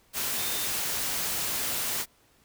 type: tone in noise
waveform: sine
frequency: 3618 Hz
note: A7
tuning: 48 cents sharp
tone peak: -38 dBFS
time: 0.35-0.69 s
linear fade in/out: 50 ms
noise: white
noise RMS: -30 dBFS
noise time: 0.13-2.06 s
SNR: -11 dB
effects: pink hiss -63 dBFS RMS until 2.44 s